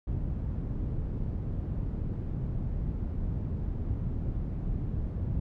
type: low-pass noise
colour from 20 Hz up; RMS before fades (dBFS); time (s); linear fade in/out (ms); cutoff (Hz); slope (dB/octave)
white; -32; 0.07-5.4; 5; 110; 12
effects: none